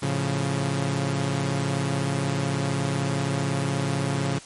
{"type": "chord", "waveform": "sawtooth", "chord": "A augmented", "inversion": "none", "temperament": "equal", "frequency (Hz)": [110, 138.59, 174.61], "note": ["A2", "C#3", "E#3"], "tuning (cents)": [0, 0, 0], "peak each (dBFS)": [-27, -21, -26], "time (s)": [0.02, 4.39], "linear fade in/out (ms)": 10, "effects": ["white hiss -45 dBFS RMS until 4.45 s", "MP3 48 kbps"]}